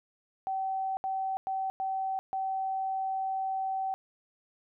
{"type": "tone bursts at uneven times", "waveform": "sine", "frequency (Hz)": 767, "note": "G5", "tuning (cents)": -38, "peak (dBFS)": -29, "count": 5, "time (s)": [[0.47, 0.97], [1.04, 1.37], [1.47, 1.7], [1.8, 2.19], [2.33, 3.94]], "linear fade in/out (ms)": 0, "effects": []}